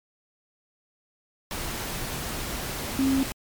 sine tone in noise, 268 Hz, C4, 42 cents sharp, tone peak -20 dBFS, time 2.99-3.23 s, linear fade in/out 0 ms, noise pink, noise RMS -32 dBFS, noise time 1.51-3.32 s, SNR +9 dB, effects MP3 96 kbps

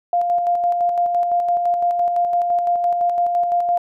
sine tone with tremolo, 700 Hz, F5, 4 cents sharp, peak -14 dBFS, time 0.13-3.78 s, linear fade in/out 2 ms, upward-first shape square, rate 5.9 Hz, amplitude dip 35%, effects none

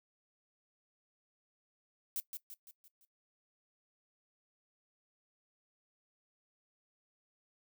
violet noise with echo, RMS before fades -37 dBFS, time 2.16-2.2 s, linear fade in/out 0 ms, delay 170 ms, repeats 5, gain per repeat -6 dB, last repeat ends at 3.05 s, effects noise-tail reverb RT60 0.1 s tail -18 dB re dry

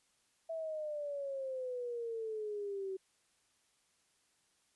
sine exponential sweep, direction down, 659.3 to 377.7 Hz, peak -37 dBFS, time 0.49-2.97 s, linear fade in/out 10 ms, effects white hiss -74 dBFS RMS until 4.75 s + resampled to 24000 Hz

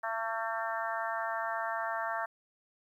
harmonic tone, 225.4 Hz, A3, 42 cents sharp, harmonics 3 / 4 / 5 / 6 / 7 / 8, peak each -37 / -38 / -39 / -40 / -40 / -41 dBFS, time 0.03-2.26 s, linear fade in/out 10 ms, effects 11-bit

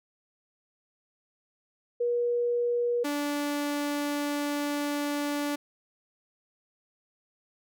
sine / sawtooth tone pair in turn, 480 / 290.3 Hz, B4 / D4, -49 / -20 cents, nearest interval major sixth, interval 871 cents, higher first, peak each -24 dBFS, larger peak neither, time 2-3.04 / 3.04-5.56 s, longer second, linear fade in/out 10 ms, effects none

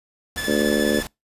pink noise, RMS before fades -33 dBFS, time 0.36-1.07 s, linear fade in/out 0 ms
sawtooth tone with tremolo, 1734 Hz, A6, 26 cents flat, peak -21 dBFS, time 0.37-1.03 s, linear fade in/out 10 ms, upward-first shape square, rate 14 Hz, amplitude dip 35%
harmonic tone, 73.42 Hz, D2, in tune, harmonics 3 / 4 / 5 / 6 / 7 / 8, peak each -23 / -24 / -25 / -26 / -26 / -27 dBFS, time 0.47-1.01 s, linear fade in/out 20 ms
effects noise-tail reverb RT60 0.2 s tail -25 dB re dry + resampled to 32000 Hz

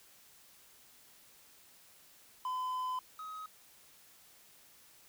triangle tone pair in turn, 1015 / 1266.7 Hz, B5 / D#6, +47 / +31 cents, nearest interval major third, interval 384 cents, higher second, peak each -32 / -40 dBFS, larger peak first, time 2.45-2.99 / 3.19-3.46 s, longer first, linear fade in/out 2 ms, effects white hiss -61 dBFS RMS until 5.08 s

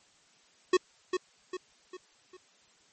square tone with echo, 367.1 Hz, F#4, 14 cents flat, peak -20 dBFS, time 0.73-0.77 s, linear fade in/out 5 ms, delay 400 ms, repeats 4, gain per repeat -7 dB, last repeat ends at 2.37 s, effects white hiss -63 dBFS RMS until 2.92 s + MP3 32 kbps

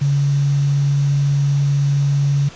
sine tone with quantisation, 141.3 Hz, C#3, 34 cents sharp, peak -13 dBFS, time 0.01-2.49 s, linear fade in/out 10 ms, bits 6, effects pink hiss -39 dBFS RMS until 2.55 s + resampled to 16000 Hz

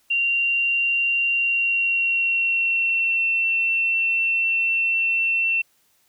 sine tone with pitch glide, 2766 to 2698 Hz, F7 to E7, -17 to +40 cents, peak -18 dBFS, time 0.1-5.62 s, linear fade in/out 10 ms, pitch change -43 cents, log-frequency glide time 1.32-3.34 s, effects white hiss -63 dBFS RMS until 6.08 s

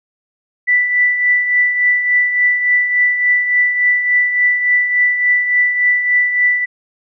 sine tone with tremolo, 1975.5 Hz, B6, in tune, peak -8 dBFS, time 0.67-6.66 s, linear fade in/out 20 ms, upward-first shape triangle, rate 3.5 Hz, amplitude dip 60%, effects none

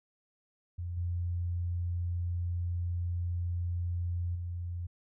sine tone with level steps, 87.31 Hz, F2, in tune, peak -34 / -30 / -34 dBFS, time 0.78-4.87 s, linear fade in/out 10 ms, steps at 0.97 / 4.35 s, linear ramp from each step 5 ms, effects none

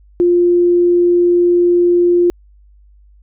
sine tone, 350.4 Hz, F4, 6 cents sharp, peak -8 dBFS, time 0.2-2.3 s, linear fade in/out 0 ms, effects added 50 Hz sine -43 dBFS peak until 3.22 s

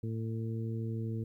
harmonic tone, 112.6 Hz, A2, 40 cents sharp, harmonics 1 / 2 / 3 / 4, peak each -34 / -40 / -44 / -46 dBFS, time 0.03-1.24 s, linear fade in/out 5 ms, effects 12-bit

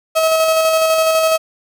35% pulse tone with tremolo, 642 Hz, E5, 46 cents flat, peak -9 dBFS, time 0.15-1.38 s, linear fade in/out 20 ms, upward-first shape square, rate 12 Hz, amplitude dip 25%, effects none

